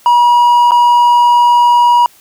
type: tone with dropouts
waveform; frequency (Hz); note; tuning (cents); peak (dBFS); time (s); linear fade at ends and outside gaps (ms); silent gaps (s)
triangle; 962; B5; -46; -3; 0.06-2.06; 1; 0.709-0.718
effects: white hiss -45 dBFS RMS until 2.2 s